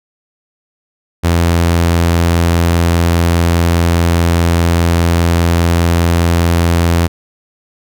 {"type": "tone", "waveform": "sawtooth", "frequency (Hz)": 84.9, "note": "F2", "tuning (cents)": -48, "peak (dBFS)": -5, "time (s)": [1.23, 7.08], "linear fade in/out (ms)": 20, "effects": []}